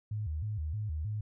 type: tone with vibrato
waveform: sine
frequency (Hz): 90.5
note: F#2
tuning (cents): -38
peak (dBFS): -32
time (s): 0.11-1.21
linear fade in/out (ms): 5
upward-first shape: square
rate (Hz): 3.2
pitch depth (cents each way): 280
effects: none